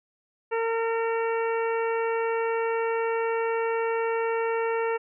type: harmonic tone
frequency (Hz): 456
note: A#4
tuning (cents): -38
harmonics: 1 / 2 / 3 / 4 / 5 / 6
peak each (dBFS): -25 / -31 / -35 / -37 / -39 / -41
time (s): 0.51-4.98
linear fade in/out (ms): 20
effects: none